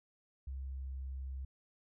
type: tone with pitch glide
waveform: sine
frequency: 66.7 to 66.28 Hz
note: C2 to C2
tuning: +34 to +23 cents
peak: -39 dBFS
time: 0.47-1.45 s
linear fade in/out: 5 ms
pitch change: -11 cents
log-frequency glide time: 0.64-0.9 s
effects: none